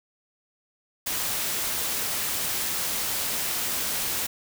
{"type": "noise", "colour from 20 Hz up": "white", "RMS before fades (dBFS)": -28, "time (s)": [1.06, 4.27], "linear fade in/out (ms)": 10, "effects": []}